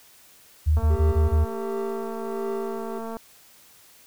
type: tone bursts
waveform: sine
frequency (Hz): 77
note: D#2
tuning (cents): -17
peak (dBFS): -16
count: 5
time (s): 0.66-1.452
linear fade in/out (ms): 20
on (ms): 140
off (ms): 23
type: click train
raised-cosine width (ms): 1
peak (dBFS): -22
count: 543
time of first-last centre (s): 0.77-3.168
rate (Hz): 226
type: tone with tremolo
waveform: triangle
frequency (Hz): 395.1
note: G4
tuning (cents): +14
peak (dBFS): -24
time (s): 0.9-2.99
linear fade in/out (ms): 5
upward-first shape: triangle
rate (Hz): 1.4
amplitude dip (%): 70
effects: white hiss -53 dBFS RMS until 4.06 s